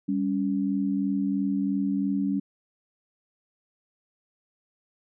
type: tone pair together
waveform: sine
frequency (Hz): 197.2 / 280.2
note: G3 / C#4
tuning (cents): +11 / +19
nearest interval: tritone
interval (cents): 608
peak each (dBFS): -26 / -26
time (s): 0.08-2.4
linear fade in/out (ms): 10
effects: none